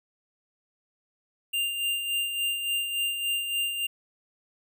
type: tone with tremolo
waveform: square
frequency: 2794 Hz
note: F7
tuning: in tune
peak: -25 dBFS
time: 1.53-3.87 s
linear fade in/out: 10 ms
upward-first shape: sine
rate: 3.5 Hz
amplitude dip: 50%
effects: none